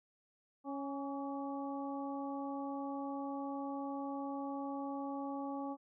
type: harmonic tone with a mistuned harmonic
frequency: 277.2 Hz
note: C#4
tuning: in tune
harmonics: 1 / 2 / 3 / 4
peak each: -40 / -46 / -44 / -49 dBFS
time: 0.64-5.77 s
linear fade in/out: 50 ms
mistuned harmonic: 4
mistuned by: +38 cents
effects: none